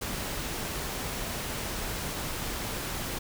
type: noise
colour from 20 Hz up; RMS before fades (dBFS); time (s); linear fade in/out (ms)
pink; -34; 0.01-3.19; 10
effects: none